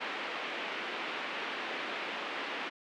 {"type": "band-pass noise", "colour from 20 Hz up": "white", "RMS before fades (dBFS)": -38, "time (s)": [0, 2.7], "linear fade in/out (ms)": 20, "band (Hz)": [240, 2900], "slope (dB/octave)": 24, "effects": []}